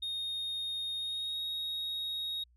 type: tone with pitch glide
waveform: sine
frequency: 3705 to 3761 Hz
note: A#7 to A#7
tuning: -11 to +15 cents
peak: -31 dBFS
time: 0.02-2.44 s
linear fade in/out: 10 ms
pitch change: +26 cents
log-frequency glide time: 0.96-1.4 s
effects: tanh soft clip ceiling -33 dBFS + added 60 Hz sine -62 dBFS peak until 2.56 s